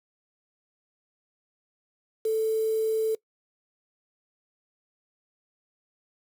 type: tone with quantisation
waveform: sine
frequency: 440.7 Hz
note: A4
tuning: 3 cents sharp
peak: -22 dBFS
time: 2.25-3.15 s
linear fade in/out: 5 ms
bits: 7
effects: noise-tail reverb RT60 0.1 s tail -22 dB re dry